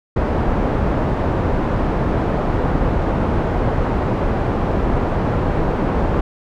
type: low-pass noise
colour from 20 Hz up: pink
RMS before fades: -18 dBFS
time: 0.16-6.21 s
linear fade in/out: 5 ms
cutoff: 940 Hz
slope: 12 dB/octave
effects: none